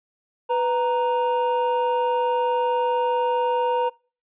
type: tone pair together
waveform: triangle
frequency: 496.4 / 932.3 Hz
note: B4 / A#5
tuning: +9 / 0 cents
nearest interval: major seventh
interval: 1091 cents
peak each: -20 dBFS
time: 0.49-3.9 s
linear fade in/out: 20 ms
effects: noise-tail reverb RT60 0.4 s tail -26 dB re dry + resampled to 8000 Hz